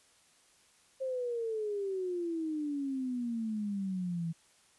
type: exponential sweep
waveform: sine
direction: down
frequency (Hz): 534 to 162.6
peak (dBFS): -32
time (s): 1-4.33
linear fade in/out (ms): 20
effects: white hiss -65 dBFS RMS until 4.78 s + resampled to 24000 Hz